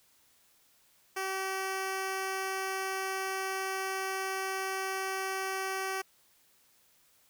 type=tone; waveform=10% pulse; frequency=382.8 Hz; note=G4; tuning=41 cents flat; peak=-24 dBFS; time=1.16-6.02 s; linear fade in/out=10 ms; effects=white hiss -66 dBFS RMS until 7.29 s